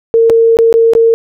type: tone with dropouts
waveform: sine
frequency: 456.8 Hz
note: A#4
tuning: 35 cents flat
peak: -4 dBFS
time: 0.14-1.14 s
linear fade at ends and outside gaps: 0 ms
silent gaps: 0.298-0.302 / 0.57-0.588 / 0.727-0.74 / 0.935-0.951 s
effects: none